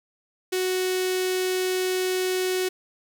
sawtooth tone with notch filter, 370 Hz, F#4, in tune, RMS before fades -25 dBFS, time 0.52-2.69 s, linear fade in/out 10 ms, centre 930 Hz, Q 0.65, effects none

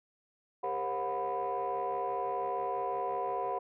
sine tone cluster, 397.4 / 470 / 535 / 729 / 994 Hz, G4 / A#4 / C5 / F#5 / B5, +24 / +14 / +38 / -26 / +11 cents, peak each -38 / -39 / -39 / -34 / -35 dBFS, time 0.63-3.59 s, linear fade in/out 10 ms, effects tanh soft clip ceiling -25 dBFS

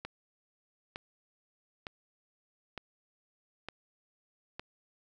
click train, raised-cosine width 0.3 ms, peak -23 dBFS, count 6, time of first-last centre 0.05-4.595 s, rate 1.1 Hz, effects none

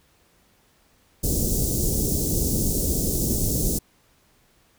pink band-stop noise, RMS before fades -23 dBFS, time 1.23-3.79 s, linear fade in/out 10 ms, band 440 to 6100 Hz, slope 24 dB/octave, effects pink hiss -61 dBFS RMS until 4.78 s

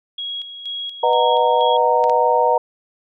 sine tone with tremolo, 3310 Hz, G#7, 6 cents flat, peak -24 dBFS, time 0.18-1.77 s, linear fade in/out 5 ms, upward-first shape square, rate 2.1 Hz, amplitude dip 60%
sine chord, B major seventh, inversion none, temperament just, 493.9 / 617.4 / 740.8 / 926 Hz, B4 / D#5 / F#5 / A#5, 0 / -14 / +2 / -12 cents, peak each -18 / -20 / -21 / -16 dBFS, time 1.03-2.58 s, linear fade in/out 5 ms
clicks, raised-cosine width 0.2 ms, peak -15 dBFS, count 2, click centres 2.04 / 2.097 s
effects none

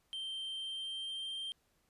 triangle tone with pitch glide, 3136 to 3163 Hz, G7 to G7, 0 to +15 cents, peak -37 dBFS, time 0.13-1.52 s, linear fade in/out 0 ms, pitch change +15 cents, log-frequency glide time 0.53-1.39 s, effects pink hiss -75 dBFS RMS until 1.89 s + resampled to 32000 Hz

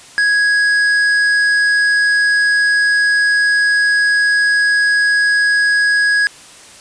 sine tone with tanh clipping, 1661.2 Hz, G#6, in tune, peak -12 dBFS, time 0.18-6.27 s, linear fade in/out 0 ms, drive 10 dB, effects white hiss -39 dBFS RMS until 6.8 s + resampled to 22050 Hz

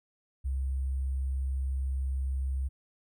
sine tone with sample-and-hold, 66.5 Hz, C2, 29 cents sharp, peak -28 dBFS, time 0.44-2.69 s, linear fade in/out 20 ms, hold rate 8820 Hz, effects none

